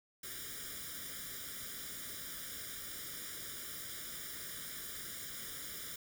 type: noise with comb filter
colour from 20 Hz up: white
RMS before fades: -45 dBFS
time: 0.23-5.96 s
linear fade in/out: 5 ms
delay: 0.57 ms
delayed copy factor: +1
effects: none